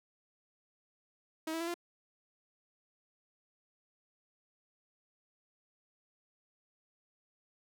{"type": "tone with pitch steps", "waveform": "sawtooth", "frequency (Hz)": [318.3, 327.2, 336.4, 345.9], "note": ["D#4", "E4", "E4", "F4"], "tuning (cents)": [39, -13, 35, -17], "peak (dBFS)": -31, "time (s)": [1.47, 1.742], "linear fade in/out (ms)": 5, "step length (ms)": 68, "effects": []}